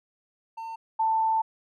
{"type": "tone pair in turn", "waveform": ["triangle", "sine"], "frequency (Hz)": [903, 888], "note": ["A5", "A5"], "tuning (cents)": [45, 16], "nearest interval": "unison", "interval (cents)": 29, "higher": "first", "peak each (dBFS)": [-32, -21], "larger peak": "second", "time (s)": [[0.57, 0.76], [0.99, 1.42]], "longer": "second", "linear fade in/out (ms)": 10, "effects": []}